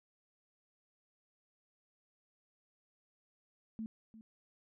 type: tone with echo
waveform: sine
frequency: 221.5 Hz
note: A3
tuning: 12 cents sharp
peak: -38 dBFS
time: 3.79-3.86 s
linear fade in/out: 0 ms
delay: 350 ms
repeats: 1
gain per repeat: -14 dB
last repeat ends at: 4.21 s
effects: none